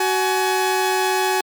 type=tone pair together; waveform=sawtooth; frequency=374.8 / 844.6 Hz; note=F#4 / G#5; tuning=+22 / +29 cents; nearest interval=octave + major second; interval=1407 cents; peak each=-16 dBFS; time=0-1.41 s; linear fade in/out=5 ms; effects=MP3 96 kbps